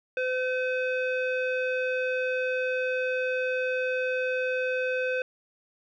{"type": "tone with low-pass filter", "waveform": "square", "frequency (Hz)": 510, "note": "C5", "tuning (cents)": -44, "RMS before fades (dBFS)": -28, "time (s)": [0.17, 5.22], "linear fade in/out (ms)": 2, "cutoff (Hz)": 2200, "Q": 5, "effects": []}